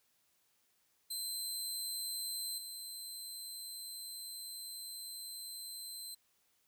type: tone with level steps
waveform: 20% pulse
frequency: 4095 Hz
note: C8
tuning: 38 cents flat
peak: -32 / -38 dBFS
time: 1.1-6.15 s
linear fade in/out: 10 ms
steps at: 2.58 s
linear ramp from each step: 2 ms
effects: white hiss -75 dBFS RMS until 6.67 s